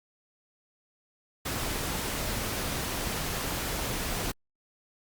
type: noise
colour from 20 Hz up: pink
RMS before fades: -32 dBFS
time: 1.45-4.32 s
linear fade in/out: 10 ms
effects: Opus 48 kbps

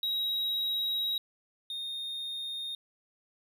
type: tone pair in turn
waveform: triangle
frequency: 3829 / 3682 Hz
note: A#7 / A#7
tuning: +46 / -22 cents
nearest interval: minor second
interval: 68 cents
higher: first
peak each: -27 / -33 dBFS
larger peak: first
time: 0.03-1.18 / 1.7-2.75 s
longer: first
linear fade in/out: 2 ms
effects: none

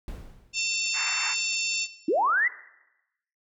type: noise with exponential decay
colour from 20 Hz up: brown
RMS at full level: -35 dBFS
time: 0.08-0.77 s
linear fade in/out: 1 ms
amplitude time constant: 150 ms
type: harmonic tone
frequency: 897 Hz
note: A5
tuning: 33 cents sharp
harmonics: 3 / 4 / 5 / 6 / 7 / 8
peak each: -28 / -36 / -36 / -33 / -39 / -33 dBFS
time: 0.53-1.88 s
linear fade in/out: 50 ms
type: band-pass noise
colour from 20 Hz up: white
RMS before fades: -34 dBFS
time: 0.93-1.36 s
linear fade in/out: 50 ms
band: 820 to 2500 Hz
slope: 48 dB/octave
type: linear sweep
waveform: sine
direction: up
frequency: 267.4 to 2043 Hz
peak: -20 dBFS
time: 2.08-2.48 s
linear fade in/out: 5 ms
effects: noise-tail reverb RT60 0.9 s tail -17 dB re dry

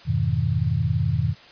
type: chord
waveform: sine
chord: F half-diminished seventh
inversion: none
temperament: just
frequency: 87.31 / 104.77 / 125.72 / 157.15 Hz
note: F2 / Ab2 / Cb3 / Eb3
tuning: 0 / +16 / +31 / +18 cents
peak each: -26 / -25 / -24 / -25 dBFS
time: 0.05-1.35 s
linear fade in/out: 50 ms
effects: white hiss -47 dBFS RMS until 1.51 s + resampled to 11025 Hz

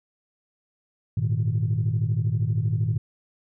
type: chord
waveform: sine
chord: Ab suspended second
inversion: none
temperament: equal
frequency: 103.83 / 116.54 / 155.56 Hz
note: Ab2 / Bb2 / Eb3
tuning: 0 / 0 / 0 cents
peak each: -24 / -23 / -27 dBFS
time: 1.17-2.98 s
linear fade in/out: 5 ms
effects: tanh soft clip ceiling -15 dBFS

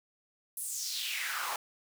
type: noise with high-pass filter sweep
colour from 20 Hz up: pink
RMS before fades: -36 dBFS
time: 0.57-1.56 s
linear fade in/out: 2 ms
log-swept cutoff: 11000 to 810 Hz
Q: 3.5
effects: none

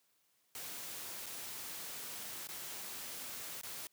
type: noise with dropouts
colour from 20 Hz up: white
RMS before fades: -45 dBFS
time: 0.55-3.87 s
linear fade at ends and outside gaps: 1 ms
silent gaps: 1.26-1.264 / 2.472-2.488 / 3.613-3.633 s
effects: white hiss -75 dBFS RMS until 3.92 s + high-pass 100 Hz 12 dB/octave

